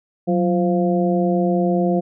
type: harmonic tone with a mistuned harmonic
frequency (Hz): 174.1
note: F3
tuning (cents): -5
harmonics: 1 / 2 / 3 / 4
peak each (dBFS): -18 / -21 / -23 / -24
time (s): 0.27-2.01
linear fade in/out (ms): 20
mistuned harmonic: 1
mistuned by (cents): +91
effects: none